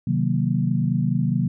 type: chord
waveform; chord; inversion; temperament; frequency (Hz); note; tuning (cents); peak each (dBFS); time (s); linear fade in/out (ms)
sine; C half-diminished seventh; none; equal; 130.81 / 155.56 / 185 / 233.1; C3 / Eb3 / Gb3 / Bb3; 0 / 0 / 0 / 0; -23 / -24 / -24 / -26; 0.07-1.48; 5
effects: none